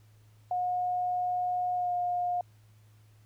sine tone with pitch glide, 722 to 712.1 Hz, F#5 to F5, -43 to +33 cents, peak -27 dBFS, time 0.51-2.41 s, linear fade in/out 2 ms, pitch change -24 cents, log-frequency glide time 1.75-1.92 s, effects added 107 Hz sine -56 dBFS peak until 3.25 s + pink hiss -68 dBFS RMS until 3.25 s

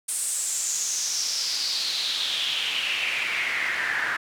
pink noise with band-pass filter sweep, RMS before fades -27 dBFS, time 0.08-4.17 s, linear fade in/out 10 ms, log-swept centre 9100 to 1600 Hz, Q 4.8, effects none

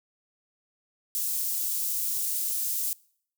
white high-pass noise, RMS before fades -29 dBFS, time 1.15-2.93 s, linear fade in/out 0 ms, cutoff 7800 Hz, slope 12 dB/octave, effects noise-tail reverb RT60 0.6 s tail -24 dB re dry

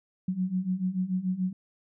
sine beating tone pair, 180.7 / 187.6 Hz, F#3 / F#3, -41 / +24 cents, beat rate 6.9 Hz, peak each -31 / -28 dBFS, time 0.28-1.53 s, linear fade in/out 5 ms, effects none

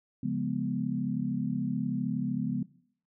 sine chord, C# dominant seventh, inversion none, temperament equal, 138.59 / 174.61 / 207.7 / 246.9 Hz, C#3 / E#3 / G#3 / B3, 0 / 0 / 0 / 0 cents, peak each -35 / -35 / -33 / -32 dBFS, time 0.23-2.63 s, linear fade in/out 5 ms, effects noise-tail reverb RT60 0.6 s tail -20 dB re dry

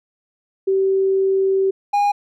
sine / triangle tone pair in turn, 385.5 / 816.8 Hz, G4 / G#5, -29 / -29 cents, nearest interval octave + minor second, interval 1300 cents, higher second, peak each -14 / -12 dBFS, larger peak second, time 0.67-1.71 / 1.93-2.12 s, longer first, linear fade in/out 10 ms, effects none

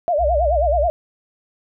sine tone with vibrato, 640 Hz, D#5, 49 cents sharp, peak -15 dBFS, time 0.08-0.9 s, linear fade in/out 0 ms, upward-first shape sine, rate 9.3 Hz, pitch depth 190 cents each way
sine tone, 62.1 Hz, B1, 10 cents sharp, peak -20 dBFS, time 0.18-0.9 s, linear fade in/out 50 ms
effects none

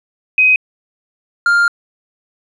sine / triangle tone pair in turn, 2517 / 1400.4 Hz, D#7 / F6, +19 / +4 cents, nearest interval minor seventh, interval 1015 cents, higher first, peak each -7 dBFS, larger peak neither, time 0.38-0.56 / 1.46-1.68 s, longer second, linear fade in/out 2 ms, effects resampled to 24000 Hz

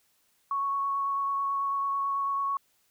sine tone with vibrato, 1108.7 Hz, C#6, in tune, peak -26 dBFS, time 0.51-2.57 s, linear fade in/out 2 ms, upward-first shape sine, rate 9.1 Hz, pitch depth 10 cents each way, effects white hiss -69 dBFS RMS until 2.9 s

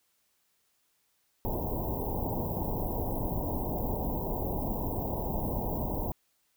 pink band-stop noise, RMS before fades -32 dBFS, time 1.45-6.12 s, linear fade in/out 0 ms, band 980 to 14000 Hz, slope 96 dB/octave, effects white hiss -73 dBFS RMS until 6.56 s

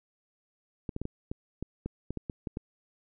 clicks, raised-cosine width 3 ms, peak -21 dBFS, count 12, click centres 0.892 / 0.964 / 1.016 / 1.054 / 1.315 / 1.626 / 1.86 / 2.106 / 2.173 / 2.298 / 2.472 / 2.571 s, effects none

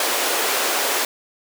pink high-pass noise, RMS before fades -21 dBFS, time 0-1.05 s, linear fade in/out 2 ms, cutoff 390 Hz, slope 24 dB/octave, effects none

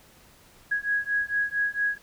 sine beating tone pair, 1657 / 1661.4 Hz, G#6 / G#6, -4 / 0 cents, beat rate 4.4 Hz, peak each -27 dBFS, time 0.71-1.98 s, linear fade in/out 10 ms, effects pink hiss -55 dBFS RMS until 2.02 s

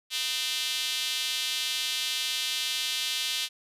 square tone with high-pass filter, 139 Hz, C#3, 5 cents sharp, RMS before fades -30 dBFS, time 0.1-3.49 s, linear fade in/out 50 ms, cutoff 3300 Hz, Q 2.5, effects resampled to 32000 Hz

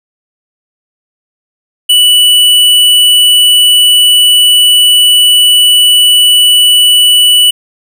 triangle tone with hard clipping, 2960 Hz, F#7, in tune, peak -4 dBFS, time 1.89-7.51 s, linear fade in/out 10 ms, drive 16 dB, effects none

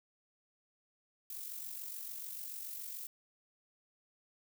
violet noise with amplitude modulation, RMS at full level -42 dBFS, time 1.3-3.07 s, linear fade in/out 2 ms, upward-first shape sine, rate 46.9 Hz, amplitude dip 50%, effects none

